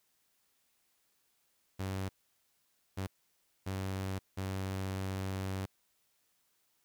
sawtooth tone bursts at uneven times, 95.6 Hz, G2, 43 cents flat, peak -31 dBFS, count 4, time 1.79-2.09 / 2.97-3.07 / 3.66-4.19 / 4.37-5.66 s, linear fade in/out 10 ms, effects white hiss -75 dBFS RMS until 6.84 s

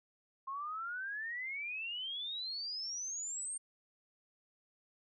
sine exponential sweep, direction up, 1059 to 8810 Hz, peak -38 dBFS, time 0.47-3.58 s, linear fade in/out 10 ms, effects none

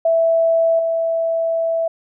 sine tone with level steps, 659.3 Hz, E5, in tune, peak -12 / -16 dBFS, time 0.05-1.88 s, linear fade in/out 5 ms, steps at 0.79 s, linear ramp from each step 2 ms, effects none

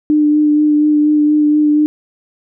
sine tone with vibrato, 299.8 Hz, D4, 36 cents sharp, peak -8 dBFS, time 0.1-1.86 s, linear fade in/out 0 ms, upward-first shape sine, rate 4.2 Hz, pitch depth 15 cents each way, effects none

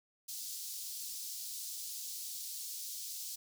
pink high-pass noise, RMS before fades -43 dBFS, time 0.28-3.36 s, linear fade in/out 10 ms, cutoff 4500 Hz, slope 24 dB/octave, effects none

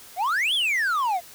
triangle exponential two-way sweep, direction up then down, 665 to 3520 to 665 Hz, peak -19 dBFS, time 0.16-1.21 s, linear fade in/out 50 ms, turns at 0.54 s, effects white hiss -46 dBFS RMS until 1.34 s

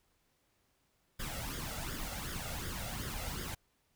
pink noise with flanger, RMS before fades -40 dBFS, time 1.19-3.55 s, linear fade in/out 10 ms, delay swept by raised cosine 0.58 to 1.5 ms, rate 2.7 Hz, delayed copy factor +0.65, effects pink hiss -75 dBFS RMS until 3.95 s

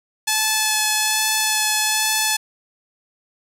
5% pulse tone with vibrato, 863 Hz, A5, 34 cents flat, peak -5 dBFS, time 0.27-2.37 s, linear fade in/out 10 ms, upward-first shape sine, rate 1.2 Hz, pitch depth 11 cents each way, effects none

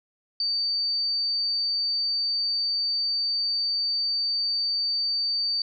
sine tone, 4601 Hz, D8, 36 cents flat, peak -23 dBFS, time 0.4-5.62 s, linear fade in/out 2 ms, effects none

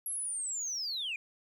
sine linear sweep, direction down, 11350 to 2349 Hz, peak -32 dBFS, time 0.06-1.16 s, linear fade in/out 2 ms, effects tanh soft clip ceiling -30 dBFS + 11-bit

